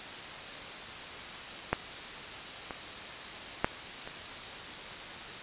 clicks, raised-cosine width 0.5 ms, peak -10 / -21 / -9 / -26 dBFS, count 4, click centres 1.73 / 2.708 / 3.645 / 4.075 s, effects white hiss -41 dBFS RMS until 5.42 s + resampled to 8000 Hz

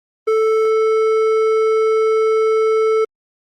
triangle tone with hard clipping, 440 Hz, A4, in tune, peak -14 dBFS, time 0.27-3.05 s, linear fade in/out 10 ms, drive 12 dB, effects Opus 24 kbps

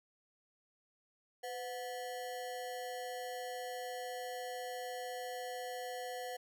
square ring-modulated tone, 616 Hz, D#5, 17 cents flat, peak -38 dBFS, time 1.43-6.37 s, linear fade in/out 10 ms, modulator 113 Hz, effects 12-bit

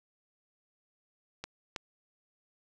clicks, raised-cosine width 0.2 ms, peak -21 / -18 dBFS, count 2, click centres 1.44 / 1.762 s, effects none

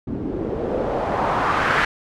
white noise with low-pass filter sweep, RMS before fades -22 dBFS, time 0.07-1.85 s, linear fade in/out 5 ms, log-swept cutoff 250 to 1800 Hz, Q 2, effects none

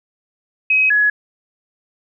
sine tone pair in turn, 2539 / 1685.8 Hz, D#7 / G#6, +34 / +25 cents, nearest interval perfect fifth, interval 709 cents, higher first, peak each -11 dBFS, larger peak neither, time 0.7-0.9 / 0.9-1.1 s, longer neither, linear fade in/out 5 ms, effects none

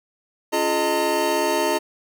square tone cluster, 280.7 / 347.1 / 423.8 / 617 / 908 Hz, C#4 / F4 / G#4 / D#5 / A#5, +22 / -11 / +35 / -15 / -46 cents, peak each -31 / -26 / -27 / -25 / -25 dBFS, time 0.52-1.79 s, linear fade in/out 20 ms, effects none

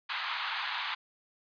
pink band-pass noise, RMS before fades -35 dBFS, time 0.09-0.95 s, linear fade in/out 10 ms, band 860 to 4200 Hz, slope 48 dB/octave, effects resampled to 11025 Hz

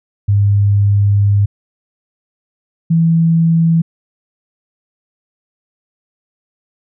sine tone pair in turn, 101.3 / 164.96 Hz, G#2 / E3, -43 / +2 cents, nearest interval minor sixth, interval 845 cents, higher second, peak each -8 dBFS, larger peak neither, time 0.28-1.46 / 2.9-3.82 s, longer first, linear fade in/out 10 ms, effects none

